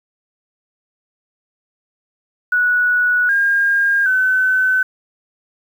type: tone with pitch steps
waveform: sine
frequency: 1470 / 1614 / 1517 Hz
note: F#6 / G#6 / F#6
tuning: -12 / -50 / +43 cents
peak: -12 dBFS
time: 2.52-4.83 s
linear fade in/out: 5 ms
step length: 770 ms
effects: 7-bit